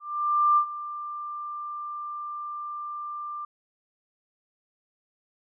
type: tone with ADSR envelope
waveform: sine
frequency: 1188 Hz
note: D6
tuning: 20 cents sharp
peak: -16 dBFS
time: 0-3.45 s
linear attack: 570 ms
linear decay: 82 ms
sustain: -16 dB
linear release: 4 ms
effects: none